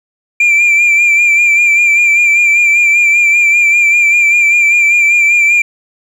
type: tone with vibrato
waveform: sine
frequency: 2372 Hz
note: D7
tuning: 17 cents sharp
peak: -3 dBFS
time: 0.4-5.62 s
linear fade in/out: 5 ms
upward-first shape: sine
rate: 5.1 Hz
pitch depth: 40 cents each way
effects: tanh soft clip ceiling -5 dBFS + 7-bit